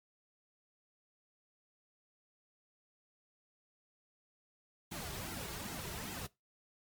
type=noise with flanger; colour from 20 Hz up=pink; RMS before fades=-43 dBFS; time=4.91-6.27 s; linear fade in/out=10 ms; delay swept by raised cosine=1.7 to 4 ms; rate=2.5 Hz; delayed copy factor=-0.75; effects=noise-tail reverb RT60 0.2 s tail -20 dB re dry + MP3 96 kbps